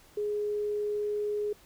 sine tone, 416.8 Hz, G#4, 6 cents sharp, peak -28 dBFS, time 0.17-1.53 s, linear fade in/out 5 ms, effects pink hiss -58 dBFS RMS until 1.65 s

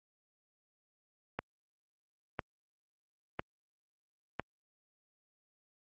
click train, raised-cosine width 0.5 ms, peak -19 dBFS, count 4, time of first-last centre 1.39-4.396 s, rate 0.998 Hz, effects high-pass 60 Hz 12 dB/octave + Opus 48 kbps

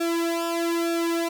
sawtooth tone with flanger, 336.3 Hz, E4, 35 cents sharp, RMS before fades -25 dBFS, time 0-1.29 s, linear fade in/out 10 ms, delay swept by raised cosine 1 to 2.5 ms, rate 1.1 Hz, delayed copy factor -0.85, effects none

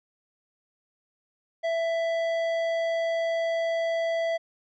sine tone with tanh clipping, 663 Hz, E5, 10 cents sharp, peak -26 dBFS, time 1.63-4.38 s, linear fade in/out 20 ms, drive 12 dB, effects none

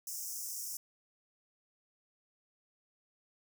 pink high-pass noise, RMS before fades -41 dBFS, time 0.07-0.77 s, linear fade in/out 2 ms, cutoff 5300 Hz, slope 96 dB/octave, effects none

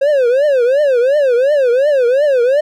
triangle tone with vibrato, 533 Hz, C5, 32 cents sharp, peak -7 dBFS, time 0.01-2.61 s, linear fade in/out 10 ms, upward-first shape triangle, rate 2.8 Hz, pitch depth 240 cents each way, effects none

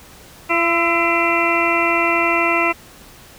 harmonic tone with a mistuned harmonic, 339 Hz, E4, 49 cents sharp, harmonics 1 / 2 / 3 / 4 / 6 / 7 / 8, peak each -22 / -22 / -22 / -22 / -22 / -22 / -22 dBFS, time 0.49-2.73 s, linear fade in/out 20 ms, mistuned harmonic 4, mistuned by -31 cents, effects pink hiss -43 dBFS RMS until 3.38 s

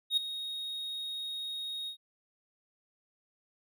triangle tone with ADSR envelope, 3744 Hz, A#7, 7 cents sharp, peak -21 dBFS, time 0.1-1.97 s, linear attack 71 ms, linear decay 8 ms, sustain -13 dB, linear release 93 ms, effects none

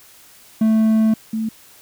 triangle / sine tone pair in turn, 220 / 221 Hz, A3 / A3, 0 / +8 cents, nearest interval unison, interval 8 cents, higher second, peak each -10 / -19 dBFS, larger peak first, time 0.61-1.14 / 1.33-1.49 s, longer first, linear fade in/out 5 ms, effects white hiss -47 dBFS RMS until 1.81 s

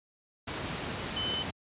sine tone in noise, 3037 Hz, F#7, 44 cents sharp, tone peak -31 dBFS, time 1.16-1.43 s, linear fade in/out 10 ms, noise pink, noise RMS -35 dBFS, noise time 0.47-1.51 s, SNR +1 dB, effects high-pass 80 Hz 12 dB/octave + resampled to 8000 Hz

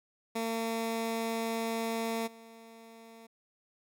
15% pulse tone with level steps, 227 Hz, A#3, 46 cents flat, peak -25 / -44 dBFS, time 0.35-3.27 s, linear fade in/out 10 ms, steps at 2.26 s, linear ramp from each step 20 ms, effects none

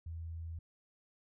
sine tone, 82.4 Hz, E2, in tune, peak -40 dBFS, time 0.06-0.59 s, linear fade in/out 5 ms, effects none

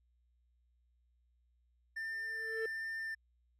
triangle tone with vibrato, 1788 Hz, A6, 27 cents sharp, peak -36 dBFS, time 1.96-3.15 s, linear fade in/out 10 ms, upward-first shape sine, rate 1.3 Hz, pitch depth 9 cents each way
triangle tone with exponential growth, 447.3 Hz, A4, 28 cents sharp, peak -31 dBFS, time 2.1-2.66 s, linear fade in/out 5 ms, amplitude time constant 120 ms
effects tanh soft clip ceiling -24 dBFS + added 60 Hz sine -70 dBFS peak until 3.59 s

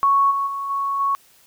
sine tone with level steps, 1108.7 Hz, C#6, in tune, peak -13 / -19 / -24 / -20 / -17 dBFS, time 0.03-1.15 s, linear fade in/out 0 ms, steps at 0.3 / 0.46 / 0.69 / 0.99 s, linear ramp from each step 20 ms, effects white hiss -54 dBFS RMS until 1.46 s

